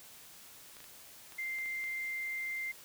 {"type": "clicks", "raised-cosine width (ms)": 0.2, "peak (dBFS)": -35, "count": 7, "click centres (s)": [0.768, 0.804, 0.842, 1.322, 1.586, 1.659, 1.84]}
{"type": "tone", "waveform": "sine", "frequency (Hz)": 2092, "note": "C7", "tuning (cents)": -1, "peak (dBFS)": -35, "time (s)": [1.38, 2.72], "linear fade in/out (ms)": 10}
{"effects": ["white hiss -54 dBFS RMS until 2.84 s"]}